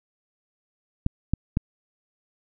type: clicks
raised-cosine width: 5 ms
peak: -9 dBFS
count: 3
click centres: 1.064 / 1.336 / 1.571 s
effects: none